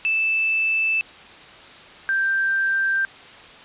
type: tone pair in turn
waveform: sine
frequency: 2637 / 1573.9 Hz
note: E7 / G6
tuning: 0 / +7 cents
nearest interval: major sixth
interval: 893 cents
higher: first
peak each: -18 dBFS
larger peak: neither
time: 0.05-1.01 / 2.09-3.05 s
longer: neither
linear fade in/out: 0 ms
effects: white hiss -43 dBFS RMS until 3.64 s + resampled to 8000 Hz